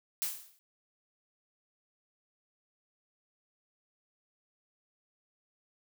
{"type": "noise with exponential decay", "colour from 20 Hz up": "blue", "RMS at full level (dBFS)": -30, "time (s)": [0.22, 0.59], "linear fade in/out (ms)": 0, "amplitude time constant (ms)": 79, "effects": []}